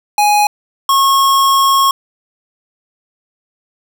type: tone pair in turn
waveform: square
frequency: 831 / 1090.4 Hz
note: G#5 / C#6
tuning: +1 / -29 cents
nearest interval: perfect fourth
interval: 470 cents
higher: second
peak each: -9 dBFS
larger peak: neither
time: 0.18-0.47 / 0.89-1.91 s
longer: second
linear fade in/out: 2 ms
effects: none